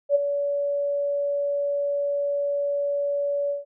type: tone with ADSR envelope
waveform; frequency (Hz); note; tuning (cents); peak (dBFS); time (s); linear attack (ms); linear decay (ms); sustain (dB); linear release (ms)
sine; 570; C#5; +48; -13; 0.09-3.65; 62; 17; -9; 150
effects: none